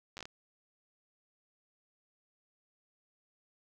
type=slowing click train; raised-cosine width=0.2 ms; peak=-27 dBFS; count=6; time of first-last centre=0.17-0.255 s; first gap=9 ms; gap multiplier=1.32; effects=none